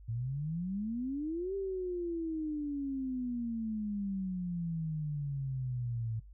sine exponential two-way sweep, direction up then down, 110 to 395.7 to 110 Hz, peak -33 dBFS, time 0.08-6.2 s, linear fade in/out 10 ms, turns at 1.55 s, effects noise-tail reverb RT60 0.2 s tail -25 dB re dry + added 50 Hz sine -50 dBFS peak until 6.33 s

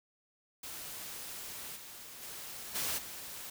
white noise with level steps, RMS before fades -44 / -49 / -45 / -35 / -45 dBFS, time 0.63-3.5 s, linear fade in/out 5 ms, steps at 1.75 / 2.21 / 2.74 / 2.97 s, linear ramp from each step 20 ms, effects none

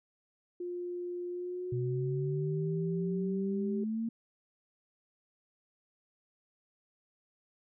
sine tone with pitch glide, 353.7 to 390.2 Hz, F4 to G4, +22 to -8 cents, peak -35 dBFS, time 0.6-3.84 s, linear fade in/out 5 ms, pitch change +170 cents, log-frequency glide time 1.29-2.71 s
sine exponential sweep, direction up, 123.47 to 230.6 Hz, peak -31 dBFS, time 1.72-4.09 s, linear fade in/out 5 ms
effects none

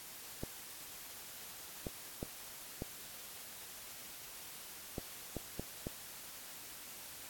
clicks, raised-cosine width 2 ms, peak -25 dBFS, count 8, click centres 0.435 / 1.868 / 2.229 / 2.821 / 4.982 / 5.367 / 5.596 / 5.869 s, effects white hiss -50 dBFS RMS until 7.29 s + AAC 64 kbps

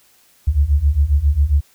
sine beating tone pair, 68.1 / 75.5 Hz, C#2 / D2, -30 / +48 cents, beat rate 7.4 Hz, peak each -16 / -14 dBFS, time 0.47-1.61 s, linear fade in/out 10 ms, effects white hiss -54 dBFS RMS until 1.74 s

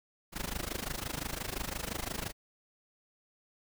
pink noise with amplitude modulation, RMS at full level -34 dBFS, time 0.32-2.33 s, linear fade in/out 50 ms, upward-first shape sine, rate 25.8 Hz, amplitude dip 90%, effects none

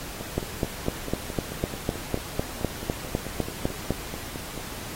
two click trains, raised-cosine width 2 ms, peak -10 / -21 dBFS, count 15 / 21, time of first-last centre 0.38-3.906 / 0.21-4.577 s, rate 3.97 / 4.58 Hz, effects pink hiss -38 dBFS RMS until 4.95 s + AAC 48 kbps

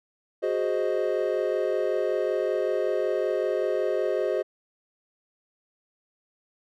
triangle chord, Ab dominant seventh, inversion third, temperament equal, 370 / 415.3 / 523.3 / 622.3 Hz, Gb4 / Ab4 / C5 / Eb5, 0 / 0 / 0 / 0 cents, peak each -27 dBFS, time 0.42-4.43 s, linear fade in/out 20 ms, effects none

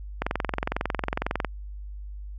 click train, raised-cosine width 0.5 ms, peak -10 dBFS, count 28, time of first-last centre 0.22-1.447 s, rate 22 Hz, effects added 50 Hz sine -35 dBFS peak until 2.38 s

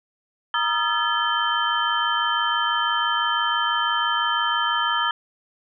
sine tone cluster, 943 / 1242 / 1348 / 1716 / 3101 Hz, A#5 / D#6 / E6 / A6 / G7, +20 / -3 / +38 / -44 / -19 cents, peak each -26 dBFS, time 0.54-5.11 s, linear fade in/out 2 ms, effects none

